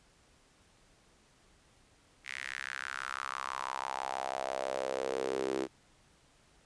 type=tone with high-pass filter sweep; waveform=sawtooth; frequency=66.1 Hz; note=C2; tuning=18 cents sharp; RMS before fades=-37 dBFS; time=2.24-5.68 s; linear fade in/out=50 ms; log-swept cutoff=2100 to 350 Hz; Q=4.4; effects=pink hiss -65 dBFS RMS until 6.65 s + resampled to 22050 Hz